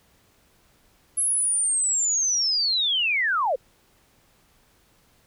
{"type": "linear sweep", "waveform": "sine", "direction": "down", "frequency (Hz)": [11000, 466.2], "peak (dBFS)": -20, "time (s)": [1.17, 3.56], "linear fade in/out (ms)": 10, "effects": ["pink hiss -61 dBFS RMS until 5.26 s"]}